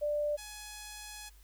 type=tone pair in turn; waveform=sine / 5% pulse; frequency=591 / 841.4 Hz; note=D5 / G#5; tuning=+11 / +22 cents; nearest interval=tritone; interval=611 cents; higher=second; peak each=-29 / -32 dBFS; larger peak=first; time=0.01-0.37 / 0.37-1.3 s; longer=second; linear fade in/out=20 ms; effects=added 50 Hz sine -55 dBFS peak until 1.43 s + white hiss -65 dBFS RMS until 1.43 s